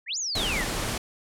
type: exponential two-way sweep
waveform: sine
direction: up then down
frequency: 1661.2 to 7130 to 1661.2 Hz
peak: -27 dBFS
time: 0.06-0.66 s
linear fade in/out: 50 ms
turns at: 0.18 s
type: noise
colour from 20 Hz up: pink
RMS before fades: -29 dBFS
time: 0.35-0.98 s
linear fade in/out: 5 ms
effects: low-pass 11000 Hz 12 dB/octave